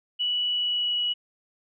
sine tone with pitch glide, 2947 to 2925 Hz, F#7 to F#7, -8 to -21 cents, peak -23 dBFS, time 0.19-1.14 s, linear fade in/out 20 ms, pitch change -13 cents, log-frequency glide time 0.5-1.03 s, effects none

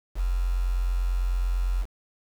sine tone with quantisation, 44.53 Hz, F1, 34 cents sharp, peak -22 dBFS, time 0.15-1.86 s, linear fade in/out 50 ms, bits 7, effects none

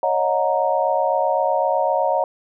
sine chord, D# minor seventh, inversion third, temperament equal with one note detuned, 554.4 / 622.3 / 726 / 932.3 Hz, C#5 / D#5 / F#5 / A#5, 0 / 0 / -33 / 0 cents, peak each -22 dBFS, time 0.03-2.24 s, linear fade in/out 2 ms, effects none

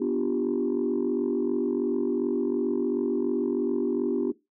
sine chord, G dominant seventh, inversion first, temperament equal, 246.9 / 293.7 / 349.2 / 392 Hz, B3 / D4 / F4 / G4, 0 / 0 / 0 / 0 cents, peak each -28 dBFS, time 0-4.32 s, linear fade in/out 10 ms, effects noise-tail reverb RT60 0.2 s tail -18 dB re dry + tanh soft clip ceiling -17 dBFS

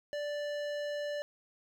sine tone with hard clipping, 586 Hz, D5, 4 cents flat, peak -36 dBFS, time 0.13-1.22 s, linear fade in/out 0 ms, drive 15 dB, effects none

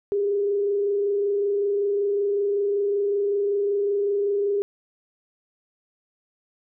sine tone with frequency modulation, 404.4 Hz, G#4, 46 cents flat, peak -20 dBFS, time 0.12-4.62 s, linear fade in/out 0 ms, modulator 25.3 Hz, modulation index 0.34, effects none

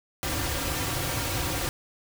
pink noise with comb filter, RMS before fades -29 dBFS, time 0.23-1.69 s, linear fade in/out 0 ms, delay 4.7 ms, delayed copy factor -0.85, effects none

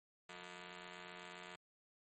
5% pulse ring-modulated tone, 269.3 Hz, C#4, 50 cents flat, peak -36 dBFS, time 0.29-1.56 s, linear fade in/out 5 ms, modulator 90.8 Hz, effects low-pass 7000 Hz 12 dB/octave + MP3 32 kbps

